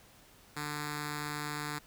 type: tone with notch filter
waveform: 5% pulse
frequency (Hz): 148.4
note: D3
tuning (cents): +18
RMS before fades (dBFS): -38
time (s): 0.56-1.79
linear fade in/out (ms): 10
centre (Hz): 580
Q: 1.1
effects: pink hiss -59 dBFS RMS until 1.86 s